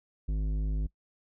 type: tone with tanh clipping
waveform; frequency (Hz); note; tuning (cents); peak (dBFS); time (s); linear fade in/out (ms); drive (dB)
sine; 51.91; G#1; 0; -29; 0.28-0.87; 10; 12
effects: noise-tail reverb RT60 0.1 s tail -21 dB re dry